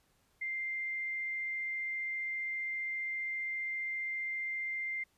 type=tone; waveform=sine; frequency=2095 Hz; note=C7; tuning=2 cents sharp; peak=-34 dBFS; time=0.41-5.04 s; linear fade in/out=10 ms; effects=pink hiss -72 dBFS RMS until 5.17 s + resampled to 32000 Hz